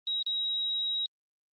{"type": "tone with dropouts", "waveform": "sine", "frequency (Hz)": 3828, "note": "A#7", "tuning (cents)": 45, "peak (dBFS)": -28, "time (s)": [0.07, 1.06], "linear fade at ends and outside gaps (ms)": 1, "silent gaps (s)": [0.227, 0.264], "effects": ["Opus 24 kbps"]}